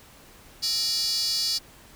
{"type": "tone with high-pass filter", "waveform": "square", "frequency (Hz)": 263, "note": "C4", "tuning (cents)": 9, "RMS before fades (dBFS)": -26, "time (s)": [0.62, 1.59], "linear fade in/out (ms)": 20, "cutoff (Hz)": 4700, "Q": 9.1, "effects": ["pink hiss -51 dBFS RMS until 1.95 s"]}